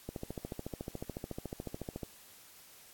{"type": "click train", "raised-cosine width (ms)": 2, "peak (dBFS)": -25, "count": 28, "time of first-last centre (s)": [0.09, 2.032], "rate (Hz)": 13.9, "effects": ["white hiss -57 dBFS RMS until 2.93 s", "AAC 64 kbps"]}